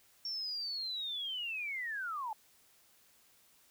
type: linear sweep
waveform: sine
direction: down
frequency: 5500 to 833 Hz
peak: -36 dBFS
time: 0.25-2.33 s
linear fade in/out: 2 ms
effects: white hiss -66 dBFS RMS until 3.7 s